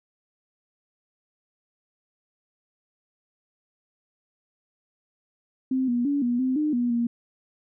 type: tone with pitch steps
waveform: sine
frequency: 260.9 / 241.3 / 284.6 / 241.7 / 258.7 / 302.8 / 242.2 / 236 Hz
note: C4 / B3 / C#4 / B3 / C4 / D#4 / B3 / A#3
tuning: -5 / -40 / +46 / -37 / -19 / -47 / -34 / +22 cents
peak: -21 dBFS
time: 5.71-7.07 s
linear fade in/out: 5 ms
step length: 170 ms
effects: none

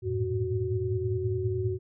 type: tone cluster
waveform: sine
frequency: 89.8 / 104.4 / 109.9 / 119.6 / 372.2 Hz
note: F2 / G#2 / A2 / A#2 / F#4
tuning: +49 / +10 / -2 / +45 / +10 cents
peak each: -33 / -37 / -31 / -37 / -30 dBFS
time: 0.02-1.79 s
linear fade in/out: 50 ms
effects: none

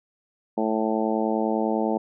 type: harmonic tone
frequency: 110 Hz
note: A2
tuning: in tune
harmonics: 2 / 3 / 4 / 5 / 6 / 7 / 8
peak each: -26 / -28 / -29 / -30 / -31 / -31 / -32 dBFS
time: 0.57-1.98 s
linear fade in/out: 10 ms
effects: none

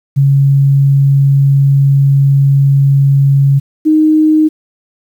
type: tone pair in turn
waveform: sine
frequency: 138.59 / 310.5 Hz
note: C#3 / D#4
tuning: 0 / -3 cents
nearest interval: octave + major second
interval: 1397 cents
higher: second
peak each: -5 dBFS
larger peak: neither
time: 0.16-3.6 / 3.85-4.49 s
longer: first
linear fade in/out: 20 ms
effects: 7-bit

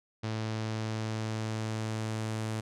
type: tone with low-pass filter sweep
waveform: sawtooth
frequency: 110 Hz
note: A2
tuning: in tune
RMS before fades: -34 dBFS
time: 0.23-2.61 s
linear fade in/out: 10 ms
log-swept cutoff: 5200 to 8900 Hz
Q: 1.3
effects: none

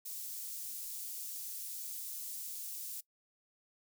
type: high-pass noise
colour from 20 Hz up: white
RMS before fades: -43 dBFS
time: 0.05-3.01 s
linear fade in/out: 10 ms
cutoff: 6600 Hz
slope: 12 dB/octave
effects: noise-tail reverb RT60 0.1 s tail -21 dB re dry

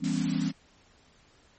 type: chord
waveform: sine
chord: C# half-diminished seventh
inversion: first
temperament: just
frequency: 166.31 / 199.57 / 249.5 / 277.2 Hz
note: E3 / G3 / B3 / C#4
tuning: +16 / +31 / +18 / 0 cents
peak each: -31 dBFS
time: 0-0.53 s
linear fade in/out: 50 ms
type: noise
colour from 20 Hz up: white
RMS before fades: -39 dBFS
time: 0.04-0.51 s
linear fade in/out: 0 ms
effects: pink hiss -61 dBFS RMS until 1.58 s + MP3 32 kbps

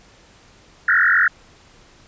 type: tone with frequency modulation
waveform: sine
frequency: 1639 Hz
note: G#6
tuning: 23 cents flat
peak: -12 dBFS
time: 0.88-1.28 s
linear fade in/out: 5 ms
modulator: 44.9 Hz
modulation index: 6
effects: pink hiss -50 dBFS RMS until 2.07 s + resampled to 16000 Hz

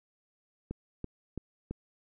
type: click train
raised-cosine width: 3 ms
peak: -23 dBFS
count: 4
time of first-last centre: 0.71-1.71 s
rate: 3 Hz
effects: none

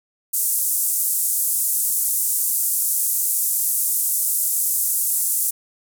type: band-pass noise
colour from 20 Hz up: white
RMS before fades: -21 dBFS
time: 0.33-5.51 s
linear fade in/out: 10 ms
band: 8100 to 14000 Hz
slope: 24 dB/octave
effects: none

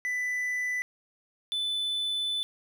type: tone pair in turn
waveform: triangle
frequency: 1991 / 3503 Hz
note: B6 / A7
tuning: +14 / -8 cents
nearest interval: minor seventh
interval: 978 cents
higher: second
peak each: -26 dBFS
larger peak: neither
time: 0.05-0.82 / 1.52-2.43 s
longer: second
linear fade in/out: 0 ms
effects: none

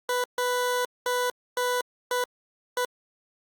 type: tone bursts at uneven times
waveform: 20% pulse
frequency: 494.8 Hz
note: B4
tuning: 3 cents sharp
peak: -19 dBFS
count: 6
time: 0.09-0.24 / 0.38-0.85 / 1.06-1.3 / 1.57-1.81 / 2.11-2.24 / 2.77-2.85 s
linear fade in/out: 2 ms
effects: Opus 48 kbps

